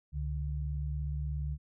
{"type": "tone pair together", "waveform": "sine", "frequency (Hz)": [69.1, 146], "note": ["C#2", "D3"], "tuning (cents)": [-5, -10], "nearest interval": "octave + minor second", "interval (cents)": 1295, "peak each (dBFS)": [-33, -37], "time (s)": [0.12, 1.58], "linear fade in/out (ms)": 50, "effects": []}